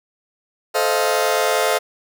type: chord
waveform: sawtooth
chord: F dominant seventh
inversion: first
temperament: just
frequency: 436.5 / 523.8 / 628.6 / 698.5 Hz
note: A4 / C5 / Eb5 / F5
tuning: -14 / +2 / +18 / 0 cents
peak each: -18 dBFS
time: 0.74-1.79 s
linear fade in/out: 20 ms
effects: none